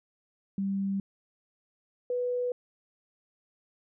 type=tone pair in turn; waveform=sine; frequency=196 / 493 Hz; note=G3 / B4; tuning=0 / -3 cents; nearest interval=octave + major third; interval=1597 cents; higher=second; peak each=-27 dBFS; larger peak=neither; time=0.58-1 / 2.1-2.52 s; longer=neither; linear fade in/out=2 ms; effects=none